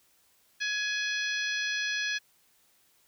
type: harmonic tone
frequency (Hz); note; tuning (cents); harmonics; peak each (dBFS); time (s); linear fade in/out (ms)
839; G#5; +17; 2 / 3 / 4 / 5 / 6 / 7; -31 / -35 / -37 / -39 / -41 / -42; 0.6-2.19; 20
effects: white hiss -66 dBFS RMS until 3.07 s